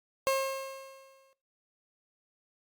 30% pulse tone with exponential decay, 537 Hz, C5, 45 cents sharp, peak -21 dBFS, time 0.27-1.33 s, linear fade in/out 0 ms, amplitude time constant 230 ms, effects noise-tail reverb RT60 0.3 s tail -18 dB re dry + Opus 48 kbps

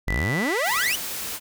sawtooth exponential sweep, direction up, 39.52 to 3138 Hz, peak -19 dBFS, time 0.07-0.96 s, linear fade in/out 10 ms
sine tone with pitch glide, 1975.5 to 1960.7 Hz, B6 to B6, 0 to -13 cents, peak -26 dBFS, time 0.08-0.92 s, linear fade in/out 10 ms, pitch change -13 cents, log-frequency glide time 0.45-0.79 s
white noise, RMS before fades -31 dBFS, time 0.63-1.4 s, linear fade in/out 50 ms
effects none

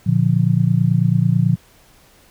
sine chord, Bb major, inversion none, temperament just, 116.54 / 145.68 / 174.81 Hz, Bb2 / D3 / F3, 0 / -14 / +2 cents, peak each -17 dBFS, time 0.06-1.56 s, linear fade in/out 10 ms, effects pink hiss -51 dBFS RMS until 2.3 s

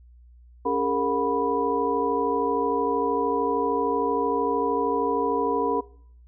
sine tone cluster, 280.7 / 408.1 / 461.2 / 727 / 985 Hz, C#4 / G#4 / A#4 / F#5 / B5, +22 / -30 / -19 / -31 / -5 cents, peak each -29 / -29 / -26 / -33 / -26 dBFS, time 0.65-5.81 s, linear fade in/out 10 ms, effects noise-tail reverb RT60 0.6 s tail -20 dB re dry + added 60 Hz sine -48 dBFS peak until 6.27 s

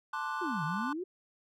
triangle chord, D dominant seventh, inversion second, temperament equal, 880 / 1046.5 / 1174.7 / 1480 Hz, A5 / C6 / D6 / F#6, 0 / 0 / 0 / 0 cents, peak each -37 dBFS, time 0.13-0.93 s, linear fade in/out 5 ms
sine exponential two-way sweep, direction down then up, 385.3 to 146.83 to 385.3 Hz, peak -34 dBFS, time 0.41-1.04 s, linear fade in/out 10 ms, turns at 0.64 s
effects none

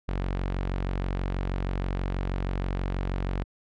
sawtooth tone, 46.25 Hz, F#1, in tune, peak -23 dBFS, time 0.08-3.44 s, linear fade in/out 10 ms, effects low-pass 3000 Hz 12 dB/octave

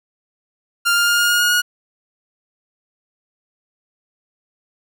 sawtooth tone with pitch steps, 1396.9 / 1405 / 1413.1 / 1421.3 / 1429.6 / 1437.8 / 1446.2 Hz, F6 / F6 / F6 / F6 / F6 / F6 / F#6, 0 / +10 / +20 / +30 / +40 / +50 / -40 cents, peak -10 dBFS, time 0.85-1.62 s, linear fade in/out 20 ms, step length 110 ms, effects none

